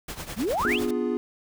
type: noise with tremolo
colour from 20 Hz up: pink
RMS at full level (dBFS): -33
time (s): 0.08-0.91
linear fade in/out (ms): 5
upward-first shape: triangle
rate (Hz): 9.8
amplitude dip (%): 85
type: exponential sweep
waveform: sine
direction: up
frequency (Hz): 185 to 3715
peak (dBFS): -23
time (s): 0.36-0.8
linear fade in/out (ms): 50
type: chord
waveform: triangle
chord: B diminished seventh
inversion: none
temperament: equal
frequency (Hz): 246.9 / 293.7 / 349.2 / 415.3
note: B3 / D4 / F4 / Ab4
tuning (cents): 0 / 0 / 0 / 0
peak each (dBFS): -26 / -32 / -27 / -27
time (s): 0.65-1.17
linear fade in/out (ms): 0
effects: none